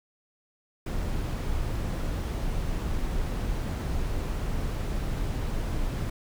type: noise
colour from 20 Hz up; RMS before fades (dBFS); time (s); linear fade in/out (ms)
brown; -29; 0.86-6.1; 5
effects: none